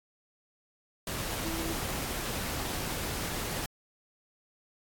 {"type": "tone in noise", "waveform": "sine", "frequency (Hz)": 327.7, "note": "E4", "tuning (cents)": -10, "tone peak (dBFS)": -35, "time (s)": [1.45, 1.73], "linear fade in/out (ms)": 2, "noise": "pink", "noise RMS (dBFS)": -35, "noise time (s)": [1.07, 3.66], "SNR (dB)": -3, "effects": ["AAC 64 kbps"]}